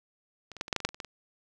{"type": "clicks", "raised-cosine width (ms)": 0.2, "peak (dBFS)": [-26, -26, -13, -24, -10, -10, -22, -8, -25, -27, -20, -27], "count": 12, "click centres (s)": [0.517, 0.567, 0.611, 0.681, 0.728, 0.763, 0.803, 0.85, 0.89, 0.945, 1.002, 1.047], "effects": []}